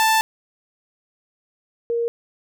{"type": "tone pair in turn", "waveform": ["sawtooth", "sine"], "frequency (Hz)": [883, 467.8], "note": ["A5", "A#4"], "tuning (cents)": [6, 6], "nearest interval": "major seventh", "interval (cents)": 1100, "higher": "first", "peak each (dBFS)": [-11, -19], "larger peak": "first", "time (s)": [[0, 0.21], [1.9, 2.08]], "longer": "first", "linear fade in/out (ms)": 0, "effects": []}